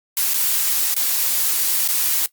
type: noise with dropouts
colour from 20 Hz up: blue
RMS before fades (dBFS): -19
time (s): 0.17-2.26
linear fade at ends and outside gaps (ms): 1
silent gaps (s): 0.336-0.341 / 0.942-0.964 / 1.877-1.887
effects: noise-tail reverb RT60 0.1 s tail -18 dB re dry + Opus 48 kbps